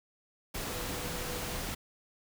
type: tone in noise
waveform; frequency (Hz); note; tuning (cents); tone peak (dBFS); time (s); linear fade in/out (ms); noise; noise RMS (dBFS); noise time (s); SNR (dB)
sine; 493.9; B4; 0; -45; 0.68-1.6; 10; pink; -37; 0.54-1.75; -11
effects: none